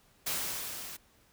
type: noise with level ramp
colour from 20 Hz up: white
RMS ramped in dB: -32 to -44 dBFS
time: 0.26-0.97 s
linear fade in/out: 10 ms
effects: pink hiss -65 dBFS RMS until 1.32 s